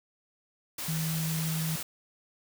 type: tone in noise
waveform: sine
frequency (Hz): 160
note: D#3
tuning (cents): +49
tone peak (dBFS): -29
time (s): 0.88-1.76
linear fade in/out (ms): 5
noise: white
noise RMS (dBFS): -36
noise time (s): 0.78-1.83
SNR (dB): +4
effects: none